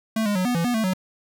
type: tone with pitch steps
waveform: square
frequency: 221.2 / 205.8 / 183.8 / 245.8 / 168.2 / 243.9 / 221.2 / 186.1 Hz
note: A3 / G#3 / F#3 / B3 / E3 / B3 / A3 / F#3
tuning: +9 / -16 / -11 / -8 / +35 / -21 / +9 / +10 cents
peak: -21 dBFS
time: 0.16-0.936 s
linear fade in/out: 5 ms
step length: 97 ms
effects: none